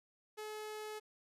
sawtooth tone, 427.6 Hz, A4, 49 cents flat, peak -39 dBFS, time 0.37-1 s, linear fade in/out 20 ms, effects resampled to 32000 Hz + 12-bit

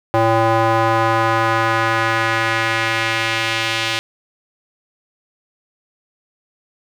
square tone with band-pass filter sweep, 113 Hz, A2, 47 cents sharp, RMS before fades -17 dBFS, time 0.14-3.99 s, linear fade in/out 0 ms, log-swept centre 750 to 3100 Hz, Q 1.4, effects 7-bit

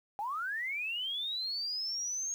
sine linear sweep, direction up, 784 to 6570 Hz, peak -33 dBFS, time 0.19-2.34 s, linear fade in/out 0 ms, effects 10-bit

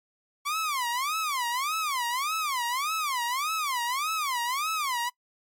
sawtooth tone with vibrato, 1108.7 Hz, C#6, in tune, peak -23 dBFS, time 0.45-5.1 s, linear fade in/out 20 ms, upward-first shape sine, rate 1.7 Hz, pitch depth 280 cents each way, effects noise-tail reverb RT60 0.1 s tail -23 dB re dry + MP3 64 kbps

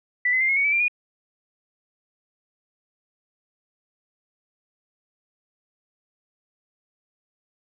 sine tone with pitch steps, 1975.5 / 2037 / 2100 / 2166 / 2233 / 2302 / 2374 / 2448 Hz, B6 / C7 / C7 / C#7 / C#7 / D7 / D7 / D#7, 0 / -47 / +6 / -41 / +12 / -35 / +18 / -29 cents, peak -18 dBFS, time 0.25-0.882 s, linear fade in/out 5 ms, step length 79 ms, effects none

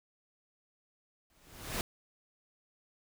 pink noise with exponential growth, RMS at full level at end -32 dBFS, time 1.3-1.81 s, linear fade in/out 1 ms, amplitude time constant 110 ms, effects none

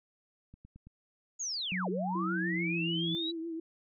click train, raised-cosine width 5 ms, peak -39 dBFS, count 4, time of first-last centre 0.54-0.87 s, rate 9.09 Hz
sine linear two-way sweep, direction down then up, 6900 to 329.6 to 3958 Hz, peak -33 dBFS, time 1.39-3.32 s, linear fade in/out 20 ms, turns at 1.89 s
sine tone with pitch glide, 184.4 to 169.1 Hz, F#3 to E3, -6 to +44 cents, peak -33 dBFS, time 1.72-3.15 s, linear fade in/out 0 ms, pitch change -150 cents, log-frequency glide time 2.3-2.83 s
sine tone with vibrato, 329.6 Hz, E4, in tune, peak -35 dBFS, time 2.15-3.6 s, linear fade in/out 5 ms, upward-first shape triangle, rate 7 Hz, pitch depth 53 cents each way
effects none

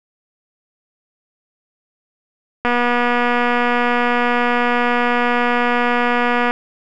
click train, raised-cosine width 0.5 ms, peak -3 dBFS, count 935, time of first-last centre 2.65-6.51 s, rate 242 Hz, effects none

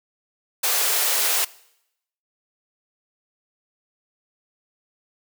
white high-pass noise, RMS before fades -21 dBFS, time 0.63-1.45 s, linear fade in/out 10 ms, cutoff 390 Hz, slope 48 dB/octave, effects noise-tail reverb RT60 0.8 s tail -21 dB re dry

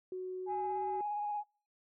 sine tone with pitch glide, 369.8 to 378.9 Hz, F#4 to F#4, -1 to +41 cents, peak -37 dBFS, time 0.12-1.01 s, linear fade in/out 2 ms, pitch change +42 cents, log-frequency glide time 0.39-0.79 s
sine tone with vibrato, 830.6 Hz, G#5, in tune, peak -33 dBFS, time 0.46-1.44 s, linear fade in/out 50 ms, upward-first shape square, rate 17 Hz, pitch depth 16 cents each way
effects noise-tail reverb RT60 0.4 s tail -26 dB re dry + tanh soft clip ceiling -27 dBFS

